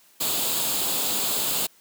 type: noise with comb filter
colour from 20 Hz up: white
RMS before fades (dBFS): -25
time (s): 0.2-1.67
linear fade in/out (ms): 10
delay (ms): 0.26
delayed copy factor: +0.6
effects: white hiss -57 dBFS RMS until 1.8 s + high-pass 150 Hz 12 dB/octave